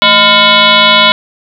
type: tone with frequency modulation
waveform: sine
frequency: 2200 Hz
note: C#7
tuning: 14 cents flat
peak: -3 dBFS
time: 0.02-1.12 s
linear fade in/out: 0 ms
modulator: 395 Hz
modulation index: 4.1
effects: none